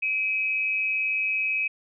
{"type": "tone pair together", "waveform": "sine", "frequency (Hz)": [2349, 2547], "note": ["D7", "D#7"], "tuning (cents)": [0, 40], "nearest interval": "minor second", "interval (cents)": 140, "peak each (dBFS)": [-29, -24], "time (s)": [0.02, 1.68], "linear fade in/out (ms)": 10, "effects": []}